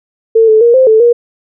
sine tone with pitch steps, 449.4 / 435.8 / 471.2 / 521 / 439.1 / 475.5 Hz, A4 / A4 / A#4 / C5 / A4 / A#4, +37 / -17 / +19 / -7 / -4 / +34 cents, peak -3 dBFS, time 0.35-1.13 s, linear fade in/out 10 ms, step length 130 ms, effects none

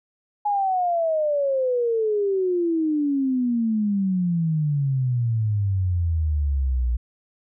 sine exponential sweep, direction down, 838 to 58.27 Hz, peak -19 dBFS, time 0.45-6.97 s, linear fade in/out 10 ms, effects none

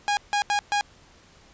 sawtooth tone bursts at uneven times, 820 Hz, G#5, 22 cents flat, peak -17 dBFS, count 4, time 0.08-0.17 / 0.33-0.42 / 0.5-0.59 / 0.72-0.81 s, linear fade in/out 0 ms, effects pink hiss -54 dBFS RMS until 1.53 s + resampled to 16000 Hz

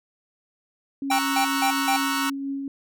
sine tone with tremolo, 275.5 Hz, C#4, 11 cents flat, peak -25 dBFS, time 1.02-2.68 s, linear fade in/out 2 ms, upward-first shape triangle, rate 4.2 Hz, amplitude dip 35%
square tone bursts, 788 Hz, G5, 9 cents sharp, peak -21 dBFS, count 4, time 1.1-1.966 s, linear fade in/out 5 ms, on 89 ms, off 170 ms
sawtooth chord, F# dominant seventh, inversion first, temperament equal, 932.3 / 1108.7 / 1318.5 / 1480 Hz, A#5 / C#6 / E6 / F#6, 0 / 0 / 0 / 0 cents, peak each -26 dBFS, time 1.11-2.3 s, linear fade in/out 5 ms
effects none

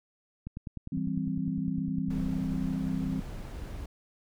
click train, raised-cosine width 5 ms, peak -25 dBFS, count 18, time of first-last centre 0.47-2.185 s, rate 9.91 Hz
sine chord, C major, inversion first, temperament equal, 164.81 / 196 / 261.6 Hz, E3 / G3 / C4, 0 / 0 / 0 cents, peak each -33 dBFS, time 0.92-3.2 s, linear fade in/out 5 ms
brown noise, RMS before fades -39 dBFS, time 2.1-3.86 s, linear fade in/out 5 ms
effects none

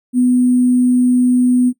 sine tone with sample-and-hold, 249 Hz, B3, 14 cents sharp, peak -9 dBFS, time 0.13-1.73 s, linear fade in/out 50 ms, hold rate 8820 Hz, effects noise-tail reverb RT60 0.1 s tail -17 dB re dry

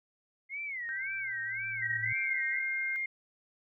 sine tone with vibrato, 2085 Hz, C7, 7 cents flat, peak -35 dBFS, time 0.49-2.65 s, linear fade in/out 50 ms, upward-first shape sine, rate 1.9 Hz, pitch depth 200 cents each way
sine tone with exponential growth, 113.2 Hz, A2, 50 cents sharp, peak -38 dBFS, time 0.65-2.13 s, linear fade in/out 5 ms, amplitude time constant 320 ms
sine tone, 1568 Hz, G6, in tune, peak -37 dBFS, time 0.89-2.96 s, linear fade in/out 0 ms
sine tone with pitch glide, 1901 to 2122 Hz, A#6 to C7, +33 to +24 cents, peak -31 dBFS, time 1.82-3.06 s, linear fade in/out 5 ms, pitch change +191 cents, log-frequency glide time 1.99-2.14 s
effects none

